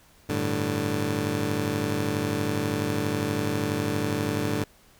15% pulse chord, G suspended second, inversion none, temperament just, 98 / 110.25 / 147 Hz, G2 / A2 / D3, 0 / +4 / +2 cents, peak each -24 dBFS, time 0.29-4.64 s, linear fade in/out 5 ms, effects pink hiss -57 dBFS RMS until 4.99 s

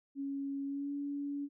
sine tone with pitch glide, 277.2 to 284.5 Hz, C#4 to C#4, 0 to +45 cents, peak -35 dBFS, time 0.15-1.49 s, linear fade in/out 50 ms, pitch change +45 cents, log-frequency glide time 0.65-0.92 s, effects none

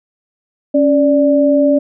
sine tone pair together, 277.2 / 585.9 Hz, C#4 / D5, 0 / -4 cents, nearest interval octave + minor second, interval 1296 cents, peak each -11 dBFS, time 0.74-1.79 s, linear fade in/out 10 ms, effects none

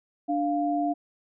sine tone pair together, 293.7 / 698.5 Hz, D4 / F5, 0 / 0 cents, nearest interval octave + minor third, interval 1500 cents, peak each -26 dBFS, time 0.28-0.94 s, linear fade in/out 20 ms, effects none

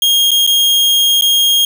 40% pulse tone with dropouts, 3246 Hz, G#7, 40 cents flat, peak -8 dBFS, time 0.02-1.65 s, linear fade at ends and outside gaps 2 ms, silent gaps 0.308-0.315 / 0.466-0.474 / 1.211-1.221 s, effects none

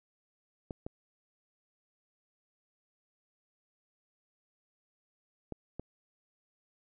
clicks, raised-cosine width 2 ms, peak -25 dBFS, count 4, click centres 0.708 / 0.865 / 5.523 / 5.796 s, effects none

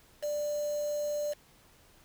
sine tone with quantisation, 591 Hz, D5, 11 cents sharp, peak -30 dBFS, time 0.22-1.34 s, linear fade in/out 20 ms, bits 7, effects pink hiss -61 dBFS RMS until 2.04 s

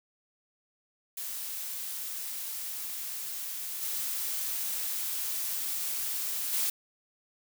blue noise with level steps, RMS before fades -37 / -33 / -29 dBFS, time 1.17-6.7 s, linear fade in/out 5 ms, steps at 3.81 / 6.52 s, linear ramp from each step 20 ms, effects none

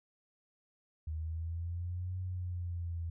sine exponential two-way sweep, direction up then down, 77.78 to 92.5 to 83.1 Hz, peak -35 dBFS, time 1.07-3.1 s, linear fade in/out 5 ms, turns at 2.19 s, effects none

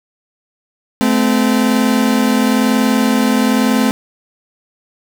40% pulse tone pair together, 216.9 / 257.9 Hz, A3 / C4, -25 / -25 cents, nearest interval minor third, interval 300 cents, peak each -13 dBFS, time 1.01-3.91 s, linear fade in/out 0 ms, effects none

